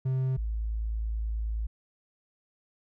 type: tone pair in turn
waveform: triangle / sine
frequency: 130.81 / 54.71 Hz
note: C3 / A1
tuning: 0 / -9 cents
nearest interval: octave + minor third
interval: 1509 cents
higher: first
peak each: -23 / -28 dBFS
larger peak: first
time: 0.05-0.37 / 0.37-1.67 s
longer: second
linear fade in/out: 10 ms
effects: none